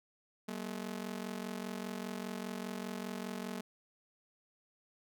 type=ring-modulated tone; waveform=sawtooth; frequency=213.5 Hz; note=G#3; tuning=48 cents sharp; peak=-32 dBFS; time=0.48-3.61 s; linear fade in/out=5 ms; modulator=22.5 Hz; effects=none